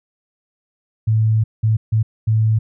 sine tone bursts at uneven times, 110 Hz, A2, in tune, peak -12 dBFS, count 4, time 1.07-1.44 / 1.63-1.77 / 1.92-2.03 / 2.27-2.59 s, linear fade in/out 10 ms, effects none

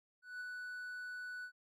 triangle tone with ADSR envelope, 1484 Hz, F#6, 5 cents sharp, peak -39 dBFS, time 0.22-1.52 s, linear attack 190 ms, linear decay 8 ms, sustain -2 dB, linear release 80 ms, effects none

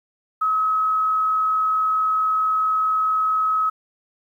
sine tone with frequency modulation, 1280 Hz, D#6, 49 cents sharp, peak -17 dBFS, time 0.41-3.7 s, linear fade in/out 10 ms, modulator 44.5 Hz, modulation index 0.23, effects 9-bit

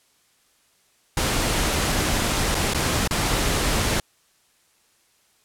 pink noise with dropouts, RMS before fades -22 dBFS, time 1.17-4 s, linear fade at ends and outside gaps 2 ms, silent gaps 2.546-2.55 / 2.736-2.746 / 3.076-3.109 s, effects white hiss -62 dBFS RMS until 5.44 s + low-pass 11000 Hz 12 dB/octave

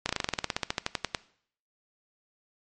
slowing click train, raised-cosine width 0.2 ms, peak -9 dBFS, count 19, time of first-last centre 0.06-1.148 s, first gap 32 ms, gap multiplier 1.07, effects noise-tail reverb RT60 0.6 s tail -19 dB re dry + MP3 48 kbps

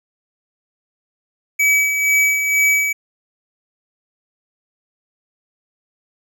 square tone with tremolo, 2284 Hz, D7, 49 cents flat, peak -12 dBFS, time 1.59-2.93 s, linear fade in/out 10 ms, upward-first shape sine, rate 2.1 Hz, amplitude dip 50%, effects none

